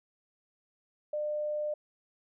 sine tone, 600 Hz, D5, 37 cents sharp, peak -30 dBFS, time 1.13-1.74 s, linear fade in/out 5 ms, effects none

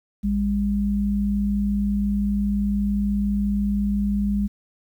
sine tone pair together, 56.85 / 202.6 Hz, A#1 / G#3, -43 / -43 cents, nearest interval octave + minor seventh, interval 2200 cents, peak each -26 / -20 dBFS, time 0.23-4.48 s, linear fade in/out 20 ms, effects 9-bit

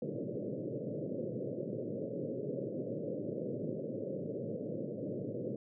white band-pass noise, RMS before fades -39 dBFS, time 0.02-5.56 s, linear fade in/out 2 ms, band 110 to 580 Hz, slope 96 dB/octave, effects none

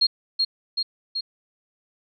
sine tone with echo, 4273 Hz, C8, 36 cents sharp, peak -15 dBFS, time 0.01-0.07 s, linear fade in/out 10 ms, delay 380 ms, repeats 3, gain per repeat -3 dB, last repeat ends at 1.21 s, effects none

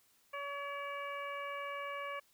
harmonic tone with a mistuned harmonic, 566 Hz, C#5, 36 cents sharp, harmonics 1 / 2 / 3 / 4 / 5, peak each -44 / -42 / -48 / -46 / -53 dBFS, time 0.33-2.2 s, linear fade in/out 10 ms, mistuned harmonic 4, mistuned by +24 cents, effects white hiss -70 dBFS RMS until 2.33 s

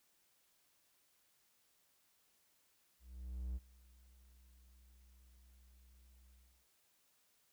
triangle tone with ADSR envelope, 62.3 Hz, B1, 16 cents sharp, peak -36 dBFS, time 2.99-6.68 s, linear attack 570 ms, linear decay 32 ms, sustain -24 dB, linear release 350 ms, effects white hiss -75 dBFS RMS until 7.52 s

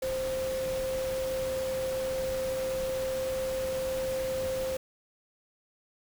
sine tone in noise, 524 Hz, C5, 2 cents sharp, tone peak -29 dBFS, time 0.02-4.77 s, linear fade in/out 5 ms, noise pink, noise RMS -40 dBFS, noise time 0.02-4.77 s, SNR +8 dB, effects none

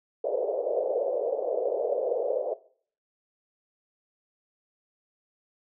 white band-pass noise, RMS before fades -28 dBFS, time 0.24-2.54 s, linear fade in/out 5 ms, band 450 to 590 Hz, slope 48 dB/octave, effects noise-tail reverb RT60 0.5 s tail -18 dB re dry

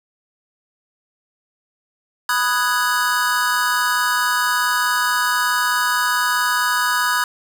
square chord, G# minor seventh, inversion first, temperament equal, 987.8 / 1244.5 / 1480 / 1661.2 Hz, B5 / D#6 / F#6 / G#6, 0 / 0 / 0 / 0 cents, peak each -23 dBFS, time 2.29-7.24 s, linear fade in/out 2 ms, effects 7-bit

